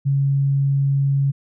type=tone; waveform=sine; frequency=138.59 Hz; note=C#3; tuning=in tune; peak=-15 dBFS; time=0.05-1.32 s; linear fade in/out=20 ms; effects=none